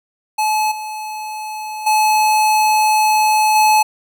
square tone with level steps, 859 Hz, A5, 42 cents flat, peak -15 / -25 / -12 / -10 dBFS, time 0.38-3.83 s, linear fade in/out 10 ms, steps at 0.71 / 1.86 / 3.55 s, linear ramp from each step 10 ms, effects none

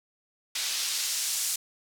white noise with band-pass filter sweep, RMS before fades -30 dBFS, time 0.55-1.56 s, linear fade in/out 5 ms, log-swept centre 3800 to 7300 Hz, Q 1, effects none

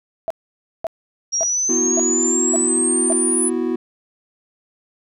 sine tone bursts, 659.3 Hz, E5, in tune, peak -19 dBFS, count 6, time 0.28-3.124 s, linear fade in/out 0 ms, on 24 ms, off 540 ms
sine exponential sweep, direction up, 5600 to 10080 Hz, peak -17 dBFS, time 1.32-3.5 s, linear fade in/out 20 ms
triangle chord, B suspended fourth, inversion none, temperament equal, 246.9 / 329.6 / 370 Hz, B3 / E4 / F#4, 0 / 0 / 0 cents, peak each -21 dBFS, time 1.69-3.76 s, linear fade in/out 5 ms
effects none

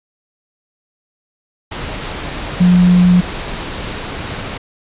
sine tone in noise, 179.1 Hz, F3, 44 cents sharp, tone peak -6 dBFS, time 2.6-3.21 s, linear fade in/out 10 ms, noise pink, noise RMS -24 dBFS, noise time 1.71-4.58 s, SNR +15 dB, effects resampled to 8000 Hz

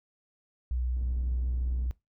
sine tone, 61.74 Hz, B1, in tune, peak -27 dBFS, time 0.71-1.91 s, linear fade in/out 0 ms
pink low-pass noise, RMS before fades -46 dBFS, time 0.96-1.87 s, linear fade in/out 5 ms, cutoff 210 Hz, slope 12 dB/octave
effects noise-tail reverb RT60 0.2 s tail -21 dB re dry

